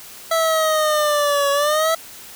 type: linear two-way sweep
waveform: 25% pulse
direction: down then up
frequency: 659.3 to 560 to 659.3 Hz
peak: -12 dBFS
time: 0.31-1.95 s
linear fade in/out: 5 ms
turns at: 1.51 s
effects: white hiss -39 dBFS RMS until 2.35 s